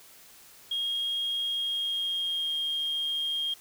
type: tone with pitch glide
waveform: sine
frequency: 3259 to 3227 Hz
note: G#7 to G7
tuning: -33 to +50 cents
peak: -26 dBFS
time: 0.71-3.54 s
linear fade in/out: 5 ms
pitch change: -17 cents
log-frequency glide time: 1.46-2.6 s
effects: tanh soft clip ceiling -24 dBFS + white hiss -53 dBFS RMS until 3.6 s